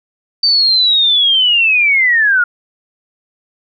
sine linear sweep, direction down, 4618 to 1400 Hz, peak -8 dBFS, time 0.43-2.44 s, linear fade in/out 5 ms, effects none

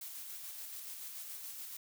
blue noise with tremolo, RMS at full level -45 dBFS, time 0.01-1.77 s, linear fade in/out 5 ms, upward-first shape square, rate 7 Hz, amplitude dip 25%, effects none

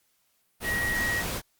sine tone in noise, 1900 Hz, A#6, 33 cents sharp, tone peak -26 dBFS, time 0.63-1.24 s, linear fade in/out 50 ms, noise pink, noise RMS -32 dBFS, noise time 0.6-1.42 s, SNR +3 dB, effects white hiss -70 dBFS RMS until 1.59 s + Opus 48 kbps

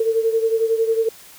sine beating tone pair, 448.2 / 459.2 Hz, A4 / A#4, +32 / -26 cents, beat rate 11 Hz, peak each -17 / -22 dBFS, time 0-1.09 s, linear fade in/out 5 ms, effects white hiss -44 dBFS RMS until 1.38 s

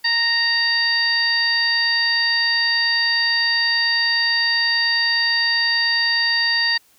harmonic tone, 929 Hz, A#5, 6 cents flat, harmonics 1 / 2 / 3 / 4 / 5, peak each -31 / -19 / -30 / -30 / -19 dBFS, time 0.04-6.78 s, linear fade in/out 10 ms, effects white hiss -56 dBFS RMS until 6.98 s

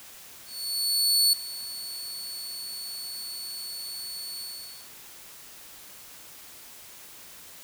sawtooth tone with ADSR envelope, 4435 Hz, C#8, in tune, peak -15 dBFS, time 0.45-4.91 s, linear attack 880 ms, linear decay 4 ms, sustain -17 dB, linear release 500 ms, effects white hiss -47 dBFS RMS until 7.63 s

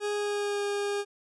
40% pulse tone with pitch glide, 413.6 to 406.5 Hz, G#4 to G#4, -7 to -37 cents, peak -27 dBFS, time 0-1.05 s, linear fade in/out 50 ms, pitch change -30 cents, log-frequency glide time 0.13-0.64 s, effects resampled to 24000 Hz

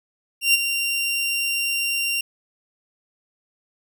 sawtooth tone with ADSR envelope, 2768 Hz, F7, 16 cents flat, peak -9 dBFS, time 0.41-2.21 s, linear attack 130 ms, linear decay 24 ms, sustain -9 dB, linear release 4 ms, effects none

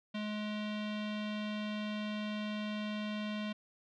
square tone with low-pass filter, 211.1 Hz, G#3, 29 cents sharp, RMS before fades -38 dBFS, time 0.14-3.53 s, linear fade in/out 10 ms, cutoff 3300 Hz, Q 2.8, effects none

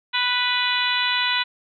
harmonic tone, 493.9 Hz, B4, in tune, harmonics 2 / 3 / 4 / 5 / 6 / 7 / 8, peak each -27 / -27 / -27 / -27 / -27 / -27 / -27 dBFS, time 0.13-1.44 s, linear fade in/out 20 ms, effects none

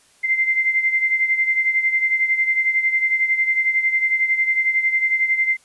sine beating tone pair, 2082 / 2093 Hz, C7 / C7, -9 / 0 cents, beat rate 11 Hz, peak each -17 / -23 dBFS, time 0.23-5.57 s, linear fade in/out 20 ms, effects white hiss -55 dBFS RMS until 5.64 s + resampled to 24000 Hz

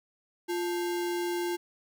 sine tone with sample-and-hold, 349.2 Hz, F4, in tune, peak -28 dBFS, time 0.48-1.57 s, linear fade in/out 20 ms, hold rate 1225 Hz, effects none

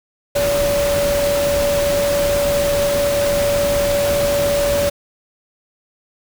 sine tone in noise, 572 Hz, D5, 46 cents flat, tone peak -15 dBFS, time 0.35-4.9 s, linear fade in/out 10 ms, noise pink, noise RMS -23 dBFS, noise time 0.35-4.9 s, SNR +5 dB, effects none

